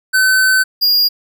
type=tone pair in turn; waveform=square; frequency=1523 / 4835 Hz; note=F#6 / D8; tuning=+50 / +50 cents; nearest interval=octave + minor sixth; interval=2000 cents; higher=second; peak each=-10 dBFS; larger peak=neither; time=0.13-0.64 / 0.81-1.09 s; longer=first; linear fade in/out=20 ms; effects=none